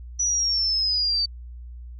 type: linear sweep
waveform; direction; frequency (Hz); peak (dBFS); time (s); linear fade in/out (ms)
sine; down; 5920 to 4568; -20; 0.19-1.26; 10
effects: added 60 Hz sine -36 dBFS peak until 1.99 s